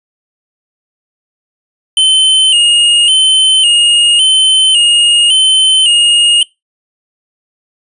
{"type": "tone with vibrato", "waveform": "square", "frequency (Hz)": 2960, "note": "F#7", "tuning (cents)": 0, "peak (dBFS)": -6, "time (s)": [1.97, 6.43], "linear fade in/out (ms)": 2, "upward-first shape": "square", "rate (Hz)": 0.9, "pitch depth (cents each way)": 63, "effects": ["noise-tail reverb RT60 0.2 s tail -22 dB re dry", "resampled to 24000 Hz"]}